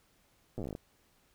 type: slowing click train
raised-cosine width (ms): 2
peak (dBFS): -26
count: 13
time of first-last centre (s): 0.58-0.751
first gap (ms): 8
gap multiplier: 1.1
effects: pink hiss -69 dBFS RMS until 1.34 s